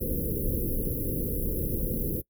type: band-stop noise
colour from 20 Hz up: pink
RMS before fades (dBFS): -29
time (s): 0-2.22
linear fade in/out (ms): 20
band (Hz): 530 to 11000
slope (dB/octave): 96
effects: noise-tail reverb RT60 0.1 s tail -22 dB re dry